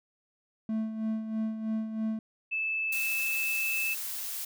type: tone with tremolo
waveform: triangle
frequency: 220 Hz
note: A3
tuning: in tune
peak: -25 dBFS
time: 0.69-2.19 s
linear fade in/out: 2 ms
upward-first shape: sine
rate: 3.1 Hz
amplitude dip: 60%
type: tone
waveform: sine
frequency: 2624 Hz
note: E7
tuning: 9 cents flat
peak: -28 dBFS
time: 2.51-3.95 s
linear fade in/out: 20 ms
type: noise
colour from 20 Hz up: blue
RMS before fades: -36 dBFS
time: 2.92-4.45 s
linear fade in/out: 5 ms
effects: none